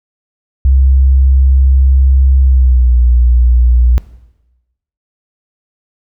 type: tone with pitch glide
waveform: sine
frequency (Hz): 66.3 to 60.45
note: C2 to B1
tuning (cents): +23 to -36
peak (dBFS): -5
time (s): 0.65-3.98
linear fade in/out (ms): 0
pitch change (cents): -159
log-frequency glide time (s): 2.4-2.96
effects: noise-tail reverb RT60 1.0 s tail -17 dB re dry